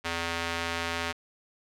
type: tone with band-pass filter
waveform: square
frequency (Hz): 84.2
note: E2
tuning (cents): +37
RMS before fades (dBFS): -32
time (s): 0.04-1.13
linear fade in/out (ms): 20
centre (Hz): 2400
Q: 0.72
effects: none